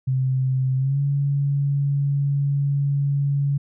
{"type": "tone with pitch glide", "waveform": "sine", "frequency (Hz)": [130.81, 141.01], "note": ["C3", "C#3"], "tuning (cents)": [0, 30], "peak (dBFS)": -18, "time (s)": [0.07, 3.58], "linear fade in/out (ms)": 10, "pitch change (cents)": 130, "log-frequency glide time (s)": [0.77, 0.99], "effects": []}